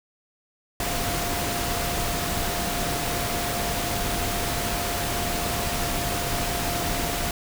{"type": "tone in noise", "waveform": "sine", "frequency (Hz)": 698.5, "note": "F5", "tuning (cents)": 0, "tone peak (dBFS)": -32, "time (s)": [0.8, 7.31], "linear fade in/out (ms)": 2, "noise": "pink", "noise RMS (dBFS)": -27, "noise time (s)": [0.8, 7.31], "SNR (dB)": -8, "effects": []}